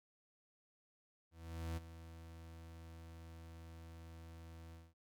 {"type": "tone with ADSR envelope", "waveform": "40% pulse", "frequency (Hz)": 82.41, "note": "E2", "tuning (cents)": 0, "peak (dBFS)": -38, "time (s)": [1.31, 4.94], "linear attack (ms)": 460, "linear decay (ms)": 20, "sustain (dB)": -13, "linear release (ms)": 210, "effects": []}